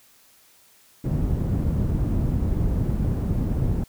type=low-pass noise; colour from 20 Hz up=white; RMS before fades=-23 dBFS; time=1.04-3.84 s; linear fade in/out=5 ms; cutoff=140 Hz; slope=12 dB/octave; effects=white hiss -56 dBFS RMS until 3.88 s